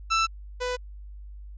sawtooth tone pair in turn, 1328 / 497.4 Hz, E6 / B4, +12 / +12 cents, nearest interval octave + perfect fourth, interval 1700 cents, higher first, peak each -17 / -23 dBFS, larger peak first, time 0.1-0.27 / 0.6-0.77 s, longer neither, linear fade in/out 20 ms, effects added 50 Hz sine -39 dBFS peak until 1.57 s + resampled to 16000 Hz

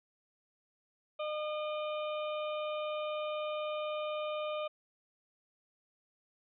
harmonic tone, 608 Hz, D#5, 40 cents flat, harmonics 1 / 2 / 4 / 5 / 6, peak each -35 / -41 / -47 / -49 / -51 dBFS, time 1.19-4.68 s, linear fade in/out 10 ms, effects none

